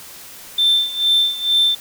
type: tone with tremolo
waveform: sine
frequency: 3558 Hz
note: A7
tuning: 19 cents sharp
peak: -9 dBFS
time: 0.58-1.75 s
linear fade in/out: 5 ms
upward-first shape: sine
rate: 2.2 Hz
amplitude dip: 85%
effects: tanh soft clip ceiling -9 dBFS + white hiss -38 dBFS RMS until 1.8 s